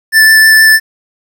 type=tone with vibrato; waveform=square; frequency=1760 Hz; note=A6; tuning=in tune; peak=-3 dBFS; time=0.12-0.8 s; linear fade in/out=50 ms; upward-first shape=sine; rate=6.4 Hz; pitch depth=10 cents each way; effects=7-bit